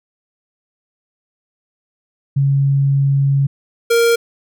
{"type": "tone pair in turn", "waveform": ["sine", "square"], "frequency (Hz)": [138.59, 466.2], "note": ["C#3", "A#4"], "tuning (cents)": [0, 0], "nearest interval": "octave + major sixth", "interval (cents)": 2100, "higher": "second", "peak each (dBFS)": -11, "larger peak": "neither", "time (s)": [[2.36, 3.47], [3.9, 4.16]], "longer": "first", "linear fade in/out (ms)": 10, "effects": []}